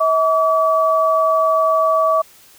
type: tone pair together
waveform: sine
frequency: 642.6 / 1145 Hz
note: E5 / D6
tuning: -44 / -44 cents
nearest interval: minor seventh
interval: 1000 cents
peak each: -15 dBFS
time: 0-2.22 s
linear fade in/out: 10 ms
effects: white hiss -47 dBFS RMS until 2.58 s